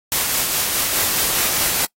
white noise with tremolo, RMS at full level -18 dBFS, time 0.12-1.85 s, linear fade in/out 0 ms, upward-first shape sine, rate 4.8 Hz, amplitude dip 25%, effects noise-tail reverb RT60 0.1 s tail -23 dB re dry + AAC 48 kbps

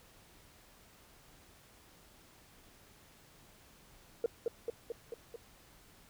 sine tone with echo, 466.2 Hz, A#4, in tune, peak -26 dBFS, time 4.24-4.26 s, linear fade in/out 2 ms, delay 220 ms, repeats 5, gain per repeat -3 dB, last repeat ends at 5.36 s, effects tanh soft clip ceiling -23 dBFS + pink hiss -61 dBFS RMS until 6.09 s

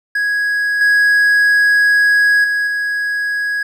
triangle tone with level steps, 1661.2 Hz, G#6, in tune, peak -12 / -7 / -12 / -14 dBFS, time 0.15-3.63 s, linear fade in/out 5 ms, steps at 0.81 / 2.44 / 2.67 s, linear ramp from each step 2 ms, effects none

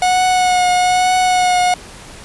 45% pulse tone with vibrato, 730 Hz, F#5, 24 cents flat, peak -11 dBFS, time 0.02-1.74 s, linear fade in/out 2 ms, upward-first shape triangle, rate 1.1 Hz, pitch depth 22 cents each way, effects pink hiss -36 dBFS RMS until 2.24 s + resampled to 24000 Hz

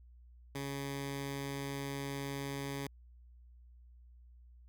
10% pulse tone with notch filter, 139.1 Hz, C#3, 6 cents sharp, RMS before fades -40 dBFS, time 0.55-2.87 s, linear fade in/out 2 ms, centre 650 Hz, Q 1.6, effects added 60 Hz sine -55 dBFS peak until 4.68 s

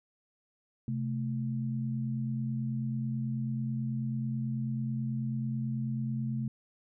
sine tone pair together, 130.81 / 220 Hz, C3 / A3, 0 / 0 cents, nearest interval major sixth, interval 900 cents, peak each -32 / -34 dBFS, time 0.88-6.48 s, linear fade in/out 2 ms, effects none

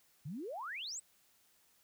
sine exponential sweep, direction up, 129.6 to 8390 Hz, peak -40 dBFS, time 0.25-1 s, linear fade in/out 10 ms, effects white hiss -70 dBFS RMS until 1.83 s

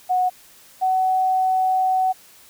sine tone pair in turn, 734 / 750.3 Hz, F#5 / F#5, -14 / +24 cents, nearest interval unison, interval 38 cents, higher second, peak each -16 dBFS, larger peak neither, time 0.09-0.3 / 0.81-2.13 s, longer second, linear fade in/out 20 ms, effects white hiss -49 dBFS RMS until 2.49 s

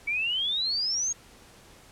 sine exponential sweep, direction up, 2268 to 6650 Hz, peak -25 dBFS, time 0.07-1.13 s, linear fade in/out 10 ms, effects pink hiss -53 dBFS RMS until 1.91 s + low-pass 11000 Hz 12 dB/octave

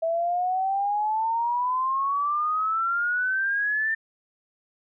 sine exponential sweep, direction up, 651 to 1800 Hz, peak -22 dBFS, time 0.02-3.95 s, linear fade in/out 10 ms, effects none

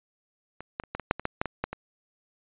clicks, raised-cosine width 0.5 ms, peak -24 / -15 / -28 / -16 / -20 / -6 / -20 / -11 / -11 / -15 / -12 / -19 dBFS, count 12, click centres 0.606 / 0.799 / 0.837 / 0.95 / 0.997 / 1.111 / 1.196 / 1.254 / 1.415 / 1.457 / 1.64 / 1.73 s, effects resampled to 8000 Hz

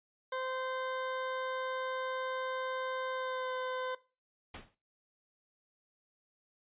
20% pulse tone with pitch glide, 518 to 511.8 Hz, C5 to C5, -17 to -38 cents, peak -30 dBFS, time 0.32-3.95 s, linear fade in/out 5 ms, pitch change -21 cents, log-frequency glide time 3.13-3.53 s
pink noise with exponential decay, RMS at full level -40 dBFS, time 4.54-4.75 s, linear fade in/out 5 ms, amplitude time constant 45 ms
effects noise-tail reverb RT60 0.3 s tail -18 dB re dry + resampled to 8000 Hz

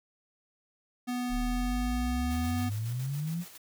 square tone, 246.9 Hz, B3, in tune, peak -31 dBFS, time 1.07-2.7 s, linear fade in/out 20 ms
sine exponential sweep, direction up, 34.65 to 180 Hz, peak -30 dBFS, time 1.29-3.45 s, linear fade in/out 50 ms
white noise with tremolo, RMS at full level -47 dBFS, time 2.3-3.58 s, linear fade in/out 10 ms, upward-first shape square, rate 7.2 Hz, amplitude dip 40%
effects none

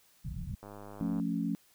white low-pass noise, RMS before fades -38 dBFS, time 0.24-0.55 s, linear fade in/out 10 ms, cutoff 180 Hz, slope 48 dB/octave
click train, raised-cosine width 1 ms, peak -33 dBFS, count 59, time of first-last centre 0.63-1.199 s, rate 102 Hz
sine chord, F augmented, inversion none, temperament equal, 174.61 / 220 / 277.2 Hz, F3 / A3 / C#4, 0 / 0 / 0 cents, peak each -34 dBFS, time 1.01-1.55 s, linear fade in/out 0 ms
effects white hiss -65 dBFS RMS until 1.74 s

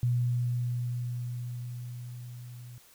sine tone with level ramp, 121.8 Hz, B2, 24 cents flat, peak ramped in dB -23 to -43 dBFS, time 0.03-2.78 s, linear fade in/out 0 ms, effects white hiss -58 dBFS RMS until 2.94 s

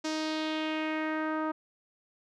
sawtooth tone with low-pass filter sweep, 312.4 Hz, D#4, 7 cents sharp, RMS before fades -32 dBFS, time 0.04-1.52 s, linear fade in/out 10 ms, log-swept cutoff 5900 to 1200 Hz, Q 2.3, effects none

